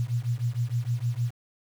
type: beating tone pair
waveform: sine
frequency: 116.54 / 123.04 Hz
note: A#2 / B2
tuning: 0 / -6 cents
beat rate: 6.5 Hz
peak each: -28 dBFS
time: 0-1.31 s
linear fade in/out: 0 ms
effects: 8-bit